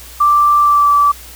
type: tone with pitch glide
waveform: sine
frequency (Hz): 1174.7 to 1157.9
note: D6 to D6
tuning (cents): 0 to -25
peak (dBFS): -7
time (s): 0.2-1.12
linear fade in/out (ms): 10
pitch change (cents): -25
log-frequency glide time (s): 0.6-0.91
effects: added 60 Hz sine -37 dBFS peak until 1.35 s + white hiss -36 dBFS RMS until 1.35 s